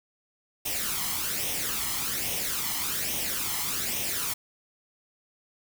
white noise with flanger, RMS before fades -30 dBFS, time 0.65-4.34 s, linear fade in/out 10 ms, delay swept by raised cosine 0.33 to 0.98 ms, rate 1.2 Hz, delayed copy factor +0.6, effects none

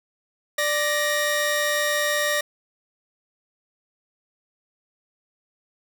sawtooth tone pair together, 590 / 1875.9 Hz, D5 / A#6, +8 / +10 cents, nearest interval octave + minor sixth, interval 2002 cents, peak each -20 dBFS, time 0.58-2.41 s, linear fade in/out 5 ms, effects none

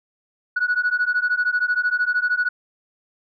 sine beating tone pair, 1462 / 1475 Hz, F#6 / F#6, -21 / -6 cents, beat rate 13 Hz, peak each -20 dBFS, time 0.56-2.49 s, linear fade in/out 10 ms, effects tanh soft clip ceiling -13 dBFS

